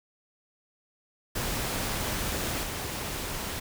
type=noise with level steps; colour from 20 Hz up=pink; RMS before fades=-31 / -34 dBFS; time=1.35-3.6 s; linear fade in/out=10 ms; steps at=2.63 s; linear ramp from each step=2 ms; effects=none